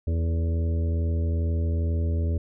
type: harmonic tone with a mistuned harmonic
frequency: 82.3 Hz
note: E2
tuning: 2 cents flat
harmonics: 1 / 2 / 3 / 4 / 5 / 6 / 7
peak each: -22 / -37 / -36 / -40 / -39 / -47 / -42 dBFS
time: 0.07-2.38 s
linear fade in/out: 5 ms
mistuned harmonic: 5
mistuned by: +43 cents
effects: none